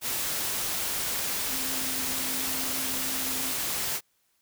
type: tone in noise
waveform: sine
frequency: 261.6 Hz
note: C4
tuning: in tune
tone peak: -40 dBFS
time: 1.47-3.55 s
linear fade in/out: 50 ms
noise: white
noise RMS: -30 dBFS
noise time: 0.01-4.01 s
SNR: -13 dB
effects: white hiss -71 dBFS RMS until 4.41 s